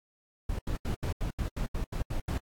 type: noise bursts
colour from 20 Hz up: brown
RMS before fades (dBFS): -31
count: 11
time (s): 0.49-2.38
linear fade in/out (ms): 5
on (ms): 100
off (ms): 79
effects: AAC 64 kbps